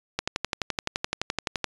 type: click train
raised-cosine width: 0.2 ms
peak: -8 dBFS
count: 18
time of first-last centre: 0.19-1.643 s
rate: 11.7 Hz
effects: resampled to 22050 Hz